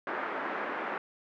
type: band-pass noise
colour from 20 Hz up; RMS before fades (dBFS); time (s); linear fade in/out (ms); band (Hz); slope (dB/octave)
white; -35; 0.07-0.98; 2; 250 to 1700; 24
effects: none